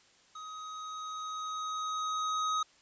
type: tone with level ramp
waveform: square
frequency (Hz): 1261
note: D#6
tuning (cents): +23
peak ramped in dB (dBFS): -43 to -29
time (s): 0.35-2.63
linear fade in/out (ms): 5
effects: white hiss -63 dBFS RMS until 2.81 s + resampled to 16000 Hz